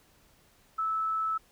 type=tone; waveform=sine; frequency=1308 Hz; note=E6; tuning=14 cents flat; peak=-27 dBFS; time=0.78-1.38 s; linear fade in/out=10 ms; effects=pink hiss -63 dBFS RMS until 1.51 s